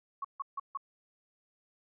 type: tone bursts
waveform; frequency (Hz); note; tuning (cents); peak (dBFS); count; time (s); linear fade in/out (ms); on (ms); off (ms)
sine; 1107; C#6; -3; -33; 4; 0.22-0.774; 5; 26; 150
effects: none